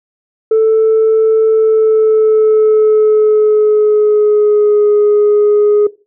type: tone with pitch glide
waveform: sine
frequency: 441.3 to 416.5 Hz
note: A4 to G#4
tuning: +5 to +5 cents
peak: -4 dBFS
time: 0.51-5.87 s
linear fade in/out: 5 ms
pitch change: -100 cents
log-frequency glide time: 1.46-4.89 s
effects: noise-tail reverb RT60 0.3 s tail -19 dB re dry + tanh soft clip ceiling -4 dBFS